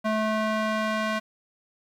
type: tone with band-pass filter sweep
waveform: square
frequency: 217 Hz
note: A3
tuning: 24 cents flat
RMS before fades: -26 dBFS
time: 0.04-1.2 s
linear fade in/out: 20 ms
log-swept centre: 890 to 1500 Hz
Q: 0.75
effects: 9-bit